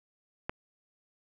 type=click; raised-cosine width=0.5 ms; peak=-17 dBFS; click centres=0.495 s; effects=none